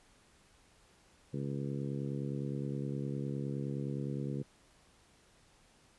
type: harmonic tone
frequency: 69.7 Hz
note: C#2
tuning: 10 cents sharp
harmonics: 2 / 3 / 4 / 5 / 6 / 7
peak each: -37 / -41 / -43 / -45 / -47 / -48 dBFS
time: 1.33-4.43 s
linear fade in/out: 10 ms
effects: pink hiss -65 dBFS RMS until 5.98 s + resampled to 24000 Hz